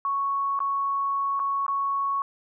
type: tone with dropouts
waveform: sine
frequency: 1108.7 Hz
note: C#6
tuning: in tune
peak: -23 dBFS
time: 0.05-2.22 s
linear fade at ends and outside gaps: 1 ms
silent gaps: 0.591-0.603 / 1.394-1.399 / 1.665-1.681 s
effects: none